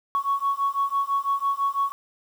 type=beating tone pair; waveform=sine; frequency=1109 / 1115 Hz; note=C#6 / C#6; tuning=0 / +10 cents; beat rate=6 Hz; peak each=-24 dBFS; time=0.15-1.92 s; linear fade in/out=0 ms; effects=tanh soft clip ceiling -15 dBFS + 8-bit